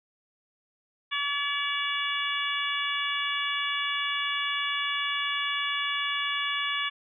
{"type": "harmonic tone", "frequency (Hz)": 571, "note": "D5", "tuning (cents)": -49, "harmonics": [2, 3, 4, 5, 6], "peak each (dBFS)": [-33, -33, -33, -33, -33], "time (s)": [1.11, 6.9], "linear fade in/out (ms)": 20, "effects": []}